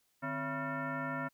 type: tone with frequency modulation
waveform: sine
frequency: 561 Hz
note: C#5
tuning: 21 cents sharp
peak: -34 dBFS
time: 0.22-1.29 s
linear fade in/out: 20 ms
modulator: 411 Hz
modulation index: 3
effects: white hiss -75 dBFS RMS until 1.33 s

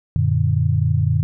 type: chord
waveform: sine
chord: Gb augmented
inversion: none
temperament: equal with one note detuned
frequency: 92.5 / 116.54 / 148.28 Hz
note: Gb2 / Bb2 / D3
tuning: 0 / 0 / +17 cents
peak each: -19 dBFS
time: 0.16-1.23 s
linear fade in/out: 0 ms
effects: none

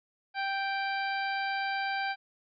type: harmonic tone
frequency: 784 Hz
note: G5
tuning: in tune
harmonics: 1 / 2 / 3 / 4 / 5 / 6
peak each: -32 / -34 / -38 / -45 / -46 / -44 dBFS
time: 0.34-2.16 s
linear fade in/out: 50 ms
effects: none

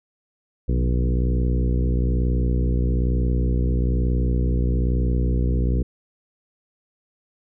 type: harmonic tone with a mistuned harmonic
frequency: 61.1 Hz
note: B1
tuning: 18 cents flat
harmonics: 1 / 2 / 3 / 4 / 5 / 6 / 7 / 8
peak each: -19 / -25 / -29 / -31 / -33 / -35 / -36 / -37 dBFS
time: 0.68-5.83 s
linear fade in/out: 10 ms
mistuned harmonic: 2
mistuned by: +53 cents
effects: none

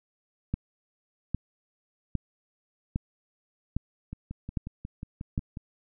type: two click trains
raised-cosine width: 5 ms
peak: -15 / -24 dBFS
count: 7 / 9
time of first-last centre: 0.54-5.379 / 4.13-5.571 s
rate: 1.24 / 5.55 Hz
effects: none

